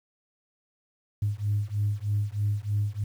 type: beating tone pair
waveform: sine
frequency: 101.8 / 105 Hz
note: G#2 / G#2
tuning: -34 / +19 cents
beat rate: 3.2 Hz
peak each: -27 dBFS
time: 1.22-3.04 s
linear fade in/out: 5 ms
effects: tanh soft clip ceiling -18 dBFS + 9-bit